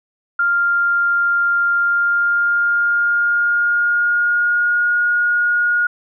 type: tone with pitch glide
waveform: sine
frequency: 1397 to 1436.3 Hz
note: F6 to F6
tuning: 0 to +48 cents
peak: -13 dBFS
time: 0.39-5.87 s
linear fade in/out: 5 ms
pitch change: +48 cents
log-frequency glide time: 1.75-4.99 s
effects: none